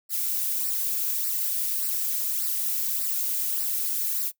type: noise with flanger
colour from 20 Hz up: violet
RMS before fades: -27 dBFS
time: 0.09-4.32 s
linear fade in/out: 50 ms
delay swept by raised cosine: 0.3 to 2.9 ms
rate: 1.7 Hz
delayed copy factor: -0.7
effects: noise-tail reverb RT60 0.1 s tail -20 dB re dry